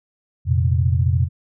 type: chord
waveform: sine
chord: F suspended fourth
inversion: none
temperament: equal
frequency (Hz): 87.31 / 116.54 / 130.81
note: F2 / Bb2 / C3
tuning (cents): 0 / 0 / 0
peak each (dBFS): -17 / -21 / -20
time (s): 0.45-1.29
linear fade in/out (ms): 50
effects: none